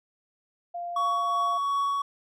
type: tone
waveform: sine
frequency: 696 Hz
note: F5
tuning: 6 cents flat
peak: -31 dBFS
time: 0.74-1.58 s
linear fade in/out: 10 ms
type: tone with tremolo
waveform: triangle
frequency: 1121 Hz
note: C#6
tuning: 19 cents sharp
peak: -21 dBFS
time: 0.96-2.02 s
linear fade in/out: 5 ms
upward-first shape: triangle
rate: 2.7 Hz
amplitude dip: 25%
effects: none